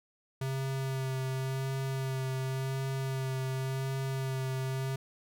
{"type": "tone with vibrato", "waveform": "square", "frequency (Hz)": 132.9, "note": "C3", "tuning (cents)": 27, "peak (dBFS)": -32, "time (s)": [0.41, 4.96], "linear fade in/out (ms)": 5, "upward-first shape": "sine", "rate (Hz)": 0.91, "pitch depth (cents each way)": 18, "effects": []}